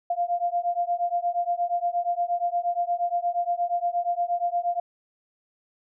sine beating tone pair, 694 / 702.5 Hz, F5 / F5, -11 / +10 cents, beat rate 8.5 Hz, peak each -26 dBFS, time 0.1-4.8 s, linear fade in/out 5 ms, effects none

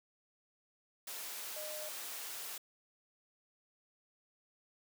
sine tone in noise, 612 Hz, D#5, 29 cents flat, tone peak -44 dBFS, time 1.56-1.89 s, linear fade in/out 5 ms, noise white, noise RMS -44 dBFS, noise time 1.07-2.58 s, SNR -3 dB, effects high-pass 400 Hz 12 dB/octave

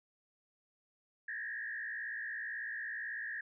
sine tone with frequency modulation, 1760 Hz, A6, in tune, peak -38 dBFS, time 1.28-3.41 s, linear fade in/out 5 ms, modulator 58.1 Hz, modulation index 2.1, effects none

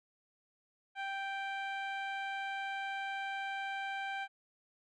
15% pulse tone with low-pass filter, 784 Hz, G5, in tune, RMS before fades -39 dBFS, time 0.95-4.28 s, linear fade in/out 50 ms, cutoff 2500 Hz, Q 0.67, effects none

